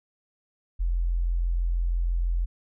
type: tone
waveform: sine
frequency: 43.07 Hz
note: F1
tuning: 23 cents flat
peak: -22 dBFS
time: 0.79-2.46 s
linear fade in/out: 20 ms
effects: none